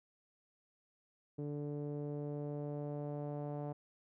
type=tone with low-pass filter sweep; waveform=sawtooth; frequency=146.3 Hz; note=D3; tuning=6 cents flat; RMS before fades=-41 dBFS; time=1.38-3.73 s; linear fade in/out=10 ms; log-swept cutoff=410 to 700 Hz; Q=2.3; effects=none